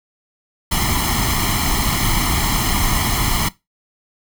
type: noise with comb filter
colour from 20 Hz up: pink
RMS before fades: -18 dBFS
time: 0.71-3.49 s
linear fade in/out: 10 ms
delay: 0.96 ms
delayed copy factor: +0.8
effects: noise-tail reverb RT60 0.2 s tail -19 dB re dry